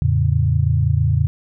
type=tone cluster; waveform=sine; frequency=85.6 / 111.6 / 140.9 Hz; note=F2 / A2 / C#3; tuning=-34 / +25 / +29 cents; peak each=-18 dBFS; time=0.02-1.27 s; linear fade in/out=0 ms; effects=none